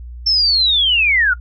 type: linear sweep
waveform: sine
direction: down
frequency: 5410 to 1382 Hz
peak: -11 dBFS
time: 0.26-1.34 s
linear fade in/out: 10 ms
effects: noise-tail reverb RT60 0.1 s tail -22 dB re dry + added 60 Hz sine -29 dBFS peak until 1.4 s